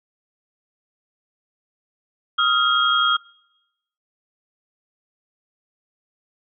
sine tone cluster, 1258 / 1389 / 3264 Hz, D#6 / F6 / G#7, +19 / -10 / -31 cents, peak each -20 dBFS, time 2.38-3.17 s, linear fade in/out 10 ms, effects noise-tail reverb RT60 0.9 s tail -25 dB re dry

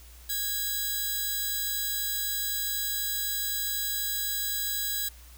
5% pulse tone pair together, 1647 / 3931 Hz, G#6 / B7, -15 / -9 cents, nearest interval octave + minor third, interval 1506 cents, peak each -22 dBFS, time 0.29-5.09 s, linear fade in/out 10 ms, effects added 60 Hz sine -48 dBFS peak until 5.37 s + white hiss -54 dBFS RMS until 5.37 s

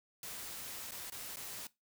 white noise with dropouts, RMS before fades -45 dBFS, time 0.23-1.67 s, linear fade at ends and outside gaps 2 ms, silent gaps 0.91-0.918 / 1.1-1.121 / 1.36-1.369 s, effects noise-tail reverb RT60 0.2 s tail -19 dB re dry

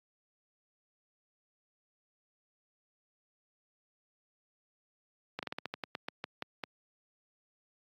slowing click train, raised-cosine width 0.3 ms, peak -20 dBFS, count 13, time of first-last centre 5.39-6.637 s, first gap 38 ms, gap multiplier 1.17, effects high-pass 150 Hz 12 dB/octave + AAC 32 kbps

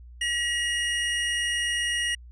square tone pair together, 1916.2 / 2864 Hz, A#6 / F7, +47 / +43 cents, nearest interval perfect fifth, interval 696 cents, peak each -28 dBFS, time 0.21-2.15 s, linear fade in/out 5 ms, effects added 60 Hz sine -43 dBFS peak until 2.31 s + resampled to 22050 Hz

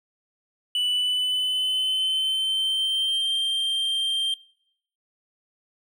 triangle tone with pitch glide, 2971 to 3166 Hz, F#7 to G7, +6 to +17 cents, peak -20 dBFS, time 0.75-4.34 s, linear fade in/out 2 ms, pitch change +111 cents, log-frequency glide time 0.89-3.35 s, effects noise-tail reverb RT60 0.7 s tail -23 dB re dry

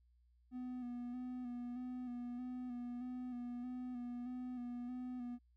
triangle tone with vibrato, 246.9 Hz, B3, in tune, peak -40 dBFS, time 0.51-5.39 s, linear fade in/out 50 ms, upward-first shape square, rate 1.6 Hz, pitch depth 27 cents each way, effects added 60 Hz sine -68 dBFS peak until 5.56 s

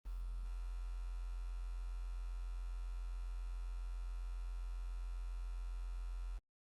sine tone with quantisation, 43.68 Hz, F1, 1 cent sharp, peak -40 dBFS, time 0.05-6.39 s, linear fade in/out 20 ms, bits 10, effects Opus 24 kbps

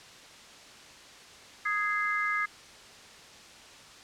sine chord, Ab major, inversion second, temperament just, 1245.9 / 1661.2 / 2077 Hz, Eb6 / Ab6 / C7, +2 / 0 / -13 cents, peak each -31 dBFS, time 1.65-2.46 s, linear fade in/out 10 ms, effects white hiss -50 dBFS RMS until 4.03 s + low-pass 6000 Hz 12 dB/octave

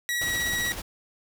sawtooth tone with vibrato, 1922 Hz, B6, 48 cents flat, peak -22 dBFS, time 0.09-0.72 s, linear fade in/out 0 ms, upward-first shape triangle, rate 16 Hz, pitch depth 15 cents each way
pink noise with tremolo, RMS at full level -34 dBFS, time 0.21-0.82 s, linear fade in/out 5 ms, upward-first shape sine, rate 16 Hz, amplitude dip 45%
effects none

